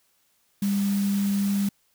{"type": "tone in noise", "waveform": "sine", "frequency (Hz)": 200, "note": "G3", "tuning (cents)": 35, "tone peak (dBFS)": -21, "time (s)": [0.62, 1.69], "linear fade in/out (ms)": 5, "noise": "white", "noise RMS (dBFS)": -38, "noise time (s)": [0.62, 1.69], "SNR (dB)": 14, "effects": ["white hiss -67 dBFS RMS until 1.94 s"]}